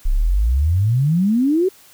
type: exponential sweep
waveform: sine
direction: up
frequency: 30 to 391.4 Hz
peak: -13 dBFS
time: 0.05-1.69 s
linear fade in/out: 10 ms
effects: white hiss -48 dBFS RMS until 1.93 s